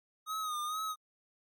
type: tone with vibrato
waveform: square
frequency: 1244.5 Hz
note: D#6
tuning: in tune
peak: -35 dBFS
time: 0.26-0.96 s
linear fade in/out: 50 ms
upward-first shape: sine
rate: 2.2 Hz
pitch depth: 60 cents each way
effects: Opus 48 kbps